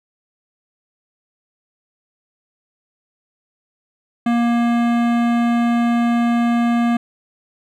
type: tone with hard clipping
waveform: sine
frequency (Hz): 236.1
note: A#3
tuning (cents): +22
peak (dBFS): -16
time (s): 4.26-6.97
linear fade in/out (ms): 5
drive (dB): 17
effects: none